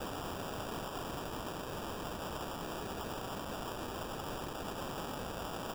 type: noise with sample-and-hold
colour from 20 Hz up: white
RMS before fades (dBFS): -41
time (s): 0-5.74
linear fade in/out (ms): 5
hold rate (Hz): 2100
effects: none